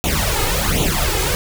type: noise with flanger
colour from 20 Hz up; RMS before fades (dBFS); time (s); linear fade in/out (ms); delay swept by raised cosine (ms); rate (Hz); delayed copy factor
pink; -18; 0.04-1.35; 0; 0.29 to 2.39; 1.3; +0.8
effects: none